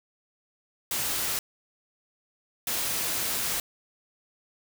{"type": "noise bursts at uneven times", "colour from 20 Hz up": "white", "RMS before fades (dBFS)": -29, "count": 2, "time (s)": [[0.91, 1.39], [2.67, 3.6]], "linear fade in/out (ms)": 2, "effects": []}